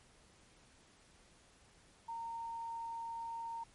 sine tone with quantisation, 920 Hz, A#5, 23 cents flat, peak -40 dBFS, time 2.08-3.64 s, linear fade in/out 10 ms, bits 11, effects pink hiss -65 dBFS RMS until 3.74 s + MP3 48 kbps

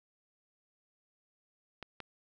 clicks, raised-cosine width 0.3 ms, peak -26 dBFS, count 2, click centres 1.827 / 2.003 s, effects none

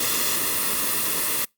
white noise with comb filter, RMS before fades -23 dBFS, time 0-1.45 s, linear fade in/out 5 ms, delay 1.3 ms, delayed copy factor -0.65, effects noise-tail reverb RT60 0.2 s tail -26 dB re dry + Opus 48 kbps

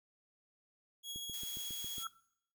sawtooth tone with tremolo, 3322 Hz, G#7, in tune, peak -37 dBFS, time 1.03-2.09 s, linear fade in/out 50 ms, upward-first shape triangle, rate 16 Hz, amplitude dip 30%
click train, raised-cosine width 3 ms, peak -38 dBFS, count 7, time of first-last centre 1.16-1.982 s, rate 7.3 Hz
blue noise, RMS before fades -47 dBFS, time 1.33-2.04 s, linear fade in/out 10 ms
sine tone with exponential growth, 1341 Hz, E6, 29 cents sharp, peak -35 dBFS, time 1.95-2.07 s, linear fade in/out 2 ms, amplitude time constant 24 ms
effects noise-tail reverb RT60 0.7 s tail -20 dB re dry

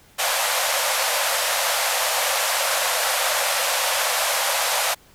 pink band-pass noise, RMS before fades -22 dBFS, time 0.18-4.95 s, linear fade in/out 20 ms, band 510 to 14000 Hz, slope 96 dB/octave, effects pink hiss -53 dBFS RMS until 5.14 s

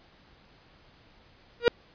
45% pulse tone with exponential growth, 474.9 Hz, A#4, 32 cents sharp, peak -13 dBFS, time 1.6-1.68 s, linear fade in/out 0 ms, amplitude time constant 17 ms, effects pink hiss -58 dBFS RMS until 1.94 s + resampled to 11025 Hz

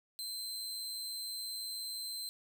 sawtooth tone, 4103 Hz, C8, 35 cents flat, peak -36 dBFS, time 0.19-2.29 s, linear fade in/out 0 ms, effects 12-bit

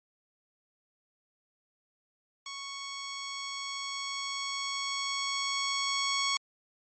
10% pulse tone with level ramp, 1108.7 Hz, C#6, in tune, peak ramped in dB -30 to -18 dBFS, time 2.46-6.37 s, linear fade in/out 2 ms, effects MP3 32 kbps

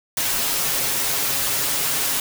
white noise with comb filter, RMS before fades -22 dBFS, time 0.17-2.2 s, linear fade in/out 2 ms, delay 7.3 ms, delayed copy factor +0.65, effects none

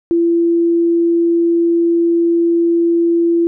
sine tone, 338.4 Hz, E4, 45 cents sharp, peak -10 dBFS, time 0.11-3.47 s, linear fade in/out 0 ms, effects none

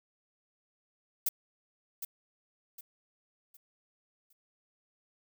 violet noise with echo, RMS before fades -29 dBFS, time 1.26-1.29 s, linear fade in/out 5 ms, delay 760 ms, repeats 4, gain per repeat -9 dB, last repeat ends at 4.33 s, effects none

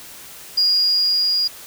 sine tone with level ramp, 4856 Hz, D#8, 43 cents flat, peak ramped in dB -13 to -16 dBFS, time 0.57-1.48 s, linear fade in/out 10 ms, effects white hiss -39 dBFS RMS until 1.66 s

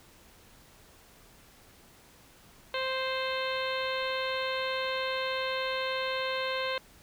harmonic tone with a mistuned harmonic, 523.3 Hz, C5, in tune, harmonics 1 / 2 / 3 / 4 / 5 / 6 / 7 / 8, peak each -33 / -36 / -38 / -39 / -40 / -41 / -41 / -42 dBFS, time 2.74-6.78 s, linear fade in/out 2 ms, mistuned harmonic 6, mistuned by -20 cents, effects pink hiss -57 dBFS RMS until 7.02 s

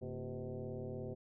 sine tone with frequency modulation, 141.4 Hz, C#3, 35 cents sharp, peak -40 dBFS, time 0.01-1.15 s, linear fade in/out 20 ms, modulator 123 Hz, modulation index 3.5, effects none

